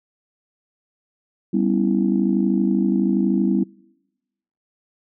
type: chord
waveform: sine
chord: C# half-diminished seventh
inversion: second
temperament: equal with one note detuned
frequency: 196 / 248.5 / 277.2 / 329.6 Hz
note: G3 / B3 / C#4 / E4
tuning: 0 / +11 / 0 / 0 cents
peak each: -19 / -22 / -25 / -22 dBFS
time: 1.53-3.64 s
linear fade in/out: 10 ms
effects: noise-tail reverb RT60 1.0 s tail -26 dB re dry + tanh soft clip ceiling -6 dBFS